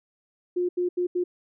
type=tone bursts at uneven times; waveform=sine; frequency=356.6 Hz; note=F4; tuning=36 cents sharp; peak=-22 dBFS; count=4; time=0.56-0.69 / 0.77-0.89 / 0.97-1.07 / 1.15-1.24 s; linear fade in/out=10 ms; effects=none